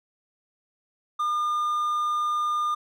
triangle tone, 1209 Hz, D6, 50 cents sharp, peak -21 dBFS, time 1.19-2.75 s, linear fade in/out 10 ms, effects none

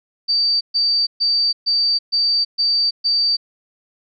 sine tone bursts, 4630 Hz, D8, 25 cents flat, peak -14 dBFS, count 7, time 0.28-3.37 s, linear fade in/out 20 ms, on 330 ms, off 130 ms, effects none

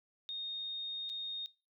sine tone with dropouts, 3699 Hz, A#7, 14 cents flat, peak -38 dBFS, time 0.29-1.46 s, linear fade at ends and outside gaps 0 ms, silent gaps 1.093-1.098 s, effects noise-tail reverb RT60 0.3 s tail -21 dB re dry

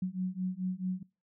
sine beating tone pair, 182.3 / 186.9 Hz, F#3 / F#3, -25 / +18 cents, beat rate 4.6 Hz, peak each -34 / -34 dBFS, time 0.02-1.03 s, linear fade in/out 5 ms, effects noise-tail reverb RT60 0.3 s tail -23 dB re dry

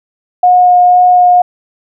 sine tone with vibrato, 720 Hz, F#5, 47 cents flat, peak -3 dBFS, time 0.43-1.42 s, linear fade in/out 5 ms, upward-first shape sine, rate 2 Hz, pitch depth 9 cents each way, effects none

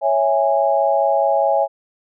sine chord, C# minor, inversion none, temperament equal with one note detuned, 554.4 / 659.3 / 825.3 Hz, C#5 / E5 / G#5, 0 / 0 / -11 cents, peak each -18 dBFS, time 0.01-1.68 s, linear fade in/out 50 ms, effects none

